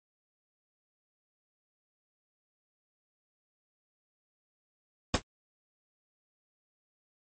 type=noise with exponential decay; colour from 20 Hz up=pink; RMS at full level=-19 dBFS; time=5.14-5.22 s; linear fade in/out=2 ms; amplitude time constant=17 ms; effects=low-pass 12000 Hz 12 dB/octave + MP3 32 kbps